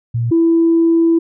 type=tone pair in turn; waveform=sine; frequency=117.3 / 331.8 Hz; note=A#2 / E4; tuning=+11 / +11 cents; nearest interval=octave + tritone; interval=1800 cents; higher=second; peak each=-14 / -8 dBFS; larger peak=second; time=0.14-0.31 / 0.31-1.19 s; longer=second; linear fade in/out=10 ms; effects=tanh soft clip ceiling -4 dBFS